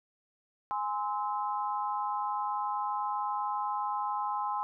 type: chord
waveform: sine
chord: Ab augmented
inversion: none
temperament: just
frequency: 830.6 / 1038.3 / 1297.8 Hz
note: Ab5 / C6 / E6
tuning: 0 / -14 / -27 cents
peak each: -33 / -33 / -39 dBFS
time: 0.71-4.63 s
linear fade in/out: 0 ms
effects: none